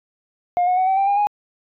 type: tone with pitch steps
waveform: sine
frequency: 710 / 728.3 / 747 / 766.3 / 786 / 806.2 / 827 Hz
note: F5 / F#5 / F#5 / G5 / G5 / G5 / G#5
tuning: +28 / -28 / +16 / -40 / +4 / +48 / -8 cents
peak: -13 dBFS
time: 0.57-1.27 s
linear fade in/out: 0 ms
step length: 100 ms
effects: tanh soft clip ceiling -13 dBFS